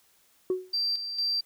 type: tone with exponential decay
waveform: sine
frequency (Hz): 370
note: F#4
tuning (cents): 0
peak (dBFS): -19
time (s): 0.5-0.73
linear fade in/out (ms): 2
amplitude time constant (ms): 49
type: tone with tremolo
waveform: sine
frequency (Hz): 4699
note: D8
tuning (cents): 0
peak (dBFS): -24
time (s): 0.73-1.41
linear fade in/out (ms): 10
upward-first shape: square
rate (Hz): 2.2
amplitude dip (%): 60
effects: tanh soft clip ceiling -20 dBFS + white hiss -64 dBFS RMS until 1.45 s